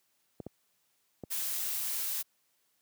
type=clicks; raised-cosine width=2 ms; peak=-26 dBFS; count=3; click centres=0.402 / 0.466 / 1.237 s
type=noise; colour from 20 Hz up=blue; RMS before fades=-34 dBFS; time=1.3-2.23 s; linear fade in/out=20 ms
effects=white hiss -74 dBFS RMS until 2.81 s + high-pass 100 Hz 12 dB/octave